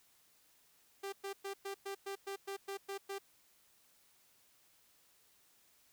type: tone bursts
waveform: sawtooth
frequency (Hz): 394.2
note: G4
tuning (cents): +10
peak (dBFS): -36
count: 11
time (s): 1.03-3.186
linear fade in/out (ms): 10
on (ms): 96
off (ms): 110
effects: white hiss -69 dBFS RMS until 5.92 s